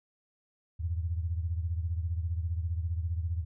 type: beating tone pair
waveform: sine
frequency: 82.1 / 97.1 Hz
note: E2 / G2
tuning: -6 / -16 cents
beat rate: 15 Hz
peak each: -30 / -36 dBFS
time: 0.79-3.45 s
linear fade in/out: 20 ms
effects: none